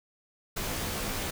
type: noise with comb filter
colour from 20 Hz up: pink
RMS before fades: -33 dBFS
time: 0.56-1.31 s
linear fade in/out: 10 ms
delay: 17 ms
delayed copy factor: -0.7
effects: none